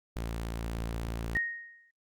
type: tone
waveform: sawtooth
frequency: 56.7 Hz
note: A#1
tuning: 47 cents flat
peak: -29 dBFS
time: 0.16-1.37 s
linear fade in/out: 0 ms
type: tone with exponential decay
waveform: sine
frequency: 1864.7 Hz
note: A#6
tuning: in tune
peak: -24 dBFS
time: 1.35-1.91 s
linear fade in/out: 5 ms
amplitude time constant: 120 ms
effects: Opus 48 kbps